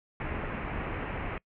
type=low-pass noise; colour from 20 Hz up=pink; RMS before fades=-35 dBFS; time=0.2-1.38 s; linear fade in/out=2 ms; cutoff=2600 Hz; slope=48 dB/octave; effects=noise-tail reverb RT60 0.1 s tail -25 dB re dry